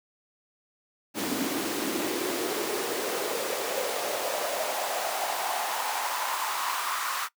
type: noise with high-pass filter sweep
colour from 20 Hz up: pink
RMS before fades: -30 dBFS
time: 1.14-7.29 s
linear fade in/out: 50 ms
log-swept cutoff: 260 to 1200 Hz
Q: 3.9
effects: noise-tail reverb RT60 0.1 s tail -20 dB re dry